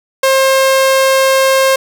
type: tone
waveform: sawtooth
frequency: 533 Hz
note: C5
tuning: 32 cents sharp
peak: -4 dBFS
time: 0.23-1.76 s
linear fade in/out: 5 ms
effects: none